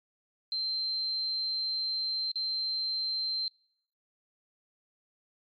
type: tone with dropouts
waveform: sine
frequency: 4126 Hz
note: C8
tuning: 25 cents flat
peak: -29 dBFS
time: 0.52-3.48 s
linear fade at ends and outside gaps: 1 ms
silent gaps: 2.316-2.357 s
effects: noise-tail reverb RT60 0.7 s tail -26 dB re dry + MP3 64 kbps